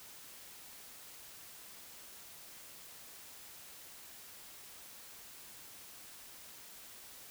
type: silence
effects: white hiss -53 dBFS RMS until 7.3 s